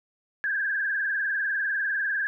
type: tone with vibrato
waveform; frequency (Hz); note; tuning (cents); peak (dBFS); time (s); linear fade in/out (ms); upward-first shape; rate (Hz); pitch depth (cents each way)
sine; 1635; G#6; -28; -24; 0.44-2.27; 0; triangle; 20; 110
effects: none